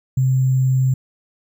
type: tone with sample-and-hold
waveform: sine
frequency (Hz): 130.81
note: C3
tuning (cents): 0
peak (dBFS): -13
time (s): 0.17-0.94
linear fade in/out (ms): 5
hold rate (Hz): 7350
effects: none